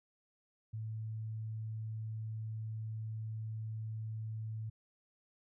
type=tone; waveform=sine; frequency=110 Hz; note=A2; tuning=in tune; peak=-38 dBFS; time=0.73-4.7 s; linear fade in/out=10 ms; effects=none